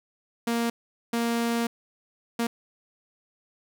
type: tone bursts at uneven times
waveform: sawtooth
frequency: 233.5 Hz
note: A#3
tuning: 3 cents sharp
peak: -20 dBFS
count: 3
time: 0.47-0.7 / 1.13-1.67 / 2.39-2.47 s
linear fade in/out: 5 ms
effects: none